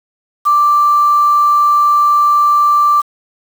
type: tone with quantisation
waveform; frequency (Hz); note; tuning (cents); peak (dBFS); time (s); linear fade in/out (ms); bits
sine; 1176; D6; +2; -7; 0.45-3.02; 20; 5
effects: none